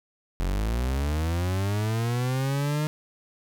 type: linear sweep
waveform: 40% pulse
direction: up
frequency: 42.78 to 153.7 Hz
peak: -23 dBFS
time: 0.4-2.87 s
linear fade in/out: 0 ms
effects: none